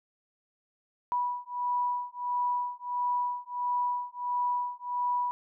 sine beating tone pair, 979 / 980.5 Hz, B5 / B5, -15 / -13 cents, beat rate 1.5 Hz, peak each -31 dBFS, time 1.12-5.31 s, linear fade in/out 0 ms, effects none

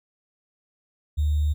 sine tone with sample-and-hold, 75 Hz, D2, 37 cents sharp, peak -19 dBFS, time 1.17-1.54 s, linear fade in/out 20 ms, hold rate 3675 Hz, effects none

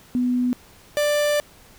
sine / 45% pulse tone pair in turn, 248 / 589.8 Hz, B3 / D5, +7 / +7 cents, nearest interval octave + minor third, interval 1500 cents, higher second, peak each -18 dBFS, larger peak neither, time 0.15-0.53 / 0.97-1.4 s, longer second, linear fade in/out 0 ms, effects pink hiss -50 dBFS RMS until 1.78 s

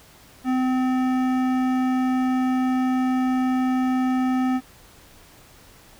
sine tone with hard clipping, 256.7 Hz, C4, 33 cents flat, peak -21 dBFS, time 0.44-4.61 s, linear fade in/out 50 ms, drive 14 dB, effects pink hiss -50 dBFS RMS until 5.99 s

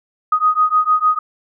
sine beating tone pair, 1245 / 1251.6 Hz, D#6 / D#6, +1 / +10 cents, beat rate 6.6 Hz, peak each -15 dBFS, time 0.32-1.19 s, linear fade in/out 5 ms, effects none

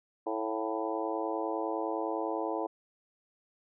harmonic tone with a mistuned harmonic, 110 Hz, A2, in tune, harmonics 3 / 4 / 5 / 6 / 7 / 8 / 9, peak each -36 / -37 / -38 / -39 / -39 / -40 / -41 dBFS, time 0.26-2.67 s, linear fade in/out 10 ms, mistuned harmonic 6, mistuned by +53 cents, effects none

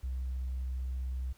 sine tone, 64.3 Hz, C2, 30 cents flat, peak -31 dBFS, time 0.03-1.33 s, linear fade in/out 10 ms, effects tanh soft clip ceiling -30 dBFS + pink hiss -64 dBFS RMS until 1.37 s

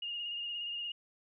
sine tone with vibrato, 2841 Hz, F7, 29 cents sharp, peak -36 dBFS, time 0.02-0.92 s, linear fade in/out 5 ms, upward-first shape sine, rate 17 Hz, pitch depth 28 cents each way, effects none

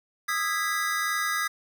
square chord, E major seventh, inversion third, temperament just, 1236.1 / 1318.5 / 1648.1 / 1977.8 Hz, D#6 / E6 / G#6 / B6, -12 / 0 / -14 / +2 cents, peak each -31 / -36 / -31 / -31 dBFS, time 0.28-1.48 s, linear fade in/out 10 ms, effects none

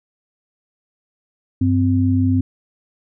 sine tone pair together, 97.39 / 258.8 Hz, G2 / C4, -11 / -19 cents, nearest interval octave + perfect fourth, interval 1692 cents, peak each -16 dBFS, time 1.61-2.41 s, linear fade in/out 5 ms, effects none

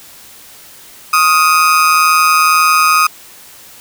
35% pulse tone with amplitude modulation, 1249 Hz, D#6, 6 cents sharp, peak -3 dBFS, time 1.13-3.07 s, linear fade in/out 5 ms, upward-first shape sine, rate 162 Hz, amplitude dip 65%, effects white hiss -38 dBFS RMS until 3.8 s

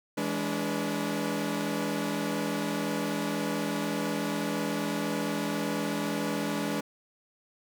sawtooth tone cluster, 164 / 208.1 / 288 / 490.2 Hz, E3 / G#3 / D4 / B4, -9 / +4 / -34 / -13 cents, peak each -33 / -29 / -28 / -35 dBFS, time 0.17-6.81 s, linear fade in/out 10 ms, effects none

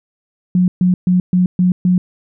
sine tone bursts, 181.1 Hz, F#3, 37 cents flat, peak -9 dBFS, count 6, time 0.55-1.98 s, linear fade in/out 2 ms, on 130 ms, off 130 ms, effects none

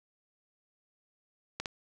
clicks, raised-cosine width 0.2 ms, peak -17 dBFS, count 2, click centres 1.6 / 1.658 s, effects none

